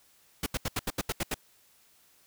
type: noise bursts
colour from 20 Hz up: pink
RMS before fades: -30 dBFS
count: 9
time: 0.43-1.343 s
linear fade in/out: 5 ms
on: 33 ms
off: 77 ms
effects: white hiss -63 dBFS RMS until 2.26 s